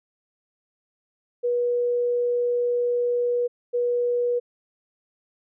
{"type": "tone pair in turn", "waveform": "sine", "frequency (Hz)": [484.5, 484.5], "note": ["B4", "B4"], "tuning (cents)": [-33, -33], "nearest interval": "unison", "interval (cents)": 0, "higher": "neither", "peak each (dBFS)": -20, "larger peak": "neither", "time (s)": [[1.43, 3.48], [3.73, 4.4]], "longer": "first", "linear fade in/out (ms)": 20, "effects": []}